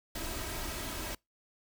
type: noise with comb filter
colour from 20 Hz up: pink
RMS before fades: -38 dBFS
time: 0.15-1.15 s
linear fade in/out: 5 ms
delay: 3.1 ms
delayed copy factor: +0.55
effects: noise-tail reverb RT60 0.2 s tail -26 dB re dry